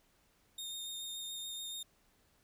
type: tone with vibrato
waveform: sawtooth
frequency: 3673 Hz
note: A#7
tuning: 26 cents flat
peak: -38 dBFS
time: 0.58-1.83 s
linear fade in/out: 5 ms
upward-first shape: triangle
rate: 7 Hz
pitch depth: 16 cents each way
effects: pink hiss -71 dBFS RMS until 2.43 s